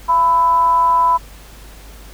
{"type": "tone with frequency modulation", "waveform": "sine", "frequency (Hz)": 997, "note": "B5", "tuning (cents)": 16, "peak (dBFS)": -10, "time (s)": [0.08, 1.18], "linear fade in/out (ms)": 20, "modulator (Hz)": 317, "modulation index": 0.29, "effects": ["added 50 Hz sine -37 dBFS peak until 2.13 s", "pink hiss -42 dBFS RMS until 2.13 s"]}